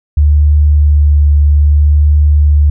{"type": "tone with vibrato", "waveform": "sine", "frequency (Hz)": 73.7, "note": "D2", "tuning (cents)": 7, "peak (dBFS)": -4, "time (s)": [0.17, 2.7], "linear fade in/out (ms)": 5, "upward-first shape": "triangle", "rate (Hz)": 0.63, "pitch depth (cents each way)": 16, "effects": []}